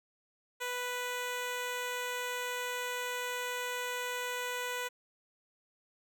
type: tone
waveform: 10% pulse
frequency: 493.9 Hz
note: B4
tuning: in tune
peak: -26 dBFS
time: 0.6-4.89 s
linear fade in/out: 20 ms
effects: none